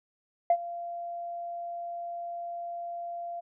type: tone with ADSR envelope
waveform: sine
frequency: 690 Hz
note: F5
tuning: 21 cents flat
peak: -16 dBFS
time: 0.5-3.41 s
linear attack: 3 ms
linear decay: 63 ms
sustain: -18 dB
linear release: 19 ms
effects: tanh soft clip ceiling -14 dBFS